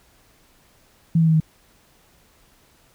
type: tone with pitch steps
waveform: sine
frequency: 164.81 / 162.35 / 159.93 / 157.55 Hz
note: E3 / E3 / D#3 / D#3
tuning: 0 / -26 / +48 / +22 cents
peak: -13 dBFS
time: 1.15-1.402 s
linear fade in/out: 5 ms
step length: 63 ms
effects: pink hiss -57 dBFS RMS until 2.94 s